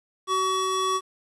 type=tone pair together; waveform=square; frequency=377.4 / 1131 Hz; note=F#4 / C#6; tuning=+34 / +34 cents; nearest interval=octave + perfect fifth; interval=1900 cents; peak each=-29 / -24 dBFS; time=0.27-1.01 s; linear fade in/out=50 ms; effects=resampled to 22050 Hz + 9-bit

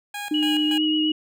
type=tone with tremolo; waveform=15% pulse; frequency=820 Hz; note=G#5; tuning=22 cents flat; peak=-23 dBFS; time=0.14-0.78 s; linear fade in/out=5 ms; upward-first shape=square; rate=3.5 Hz; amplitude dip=75%
type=tone with pitch glide; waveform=sine; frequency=303.3 to 308.8 Hz; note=D#4 to D#4; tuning=-44 to -13 cents; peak=-20 dBFS; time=0.31-1.12 s; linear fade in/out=5 ms; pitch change=+31 cents; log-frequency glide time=0.66-0.8 s
type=tone with vibrato; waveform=sine; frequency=2899 Hz; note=F#7; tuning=36 cents flat; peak=-23 dBFS; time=0.34-1.12 s; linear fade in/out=5 ms; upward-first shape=triangle; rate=8.5 Hz; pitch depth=24 cents each way
effects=none

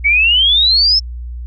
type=exponential sweep; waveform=sine; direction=up; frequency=2217 to 5360 Hz; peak=-8 dBFS; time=0.04-1 s; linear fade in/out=20 ms; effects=added 60 Hz sine -23 dBFS peak until 1.46 s

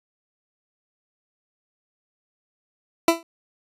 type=tone with exponential decay; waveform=20% pulse; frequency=333.3 Hz; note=E4; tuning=19 cents sharp; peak=-6 dBFS; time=3.08-3.23 s; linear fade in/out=2 ms; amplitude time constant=32 ms; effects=resampled to 32000 Hz

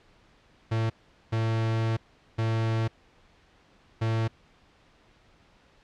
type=tone bursts at uneven times; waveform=45% pulse; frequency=112.4 Hz; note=A2; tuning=37 cents sharp; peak=-24 dBFS; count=4; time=0.71-0.9 / 1.32-1.97 / 2.38-2.88 / 4.01-4.28 s; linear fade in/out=10 ms; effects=pink hiss -60 dBFS RMS until 5.83 s + low-pass 4000 Hz 12 dB/octave

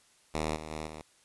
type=tone with level steps; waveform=5% pulse; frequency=77.78 Hz; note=D#2; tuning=in tune; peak=-19 / -29 / -25 / -31 dBFS; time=0.34-1.02 s; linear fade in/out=5 ms; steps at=0.55 / 0.7 / 0.86 s; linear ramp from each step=20 ms; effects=white hiss -64 dBFS RMS until 1.24 s + resampled to 24000 Hz

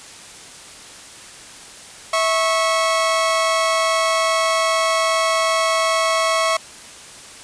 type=tone pair together; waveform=sawtooth; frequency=651.5 / 1100 Hz; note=E5 / C#6; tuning=-20 / -14 cents; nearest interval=major sixth; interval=906 cents; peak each=-15 dBFS; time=2.13-6.57 s; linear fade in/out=5 ms; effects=white hiss -39 dBFS RMS until 7.43 s + resampled to 22050 Hz

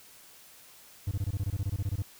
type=tone bursts; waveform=triangle; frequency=98 Hz; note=G2; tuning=in tune; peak=-25 dBFS; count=15; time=1.07-2.023 s; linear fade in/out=5 ms; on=43 ms; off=22 ms; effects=white hiss -54 dBFS RMS until 2.19 s

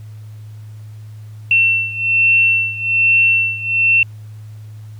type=beating tone pair; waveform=sine; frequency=2700 / 2701.2 Hz; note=E7 / E7; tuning=+41 / +42 cents; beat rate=1.2 Hz; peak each=-13 / -16 dBFS; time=1.51-4.03 s; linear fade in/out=2 ms; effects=added 107 Hz sine -31 dBFS peak until 4.99 s + pink hiss -53 dBFS RMS until 4.99 s

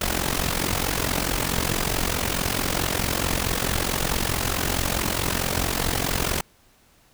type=noise with amplitude modulation; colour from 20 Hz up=pink; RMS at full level=-21 dBFS; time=0.01-6.41 s; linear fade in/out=5 ms; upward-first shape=sine; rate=44.6 Hz; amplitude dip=80%; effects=pink hiss -58 dBFS RMS until 7.13 s

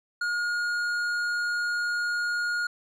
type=tone with tanh clipping; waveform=sine; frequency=1431 Hz; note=F6; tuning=42 cents sharp; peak=-27 dBFS; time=0.21-2.67 s; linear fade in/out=5 ms; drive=10 dB; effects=none

